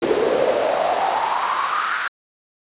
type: noise with high-pass filter sweep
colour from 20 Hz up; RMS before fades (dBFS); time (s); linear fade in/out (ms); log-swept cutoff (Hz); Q
brown; -20; 0.02-2.08; 5; 390 to 1500; 5.9
effects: resampled to 8000 Hz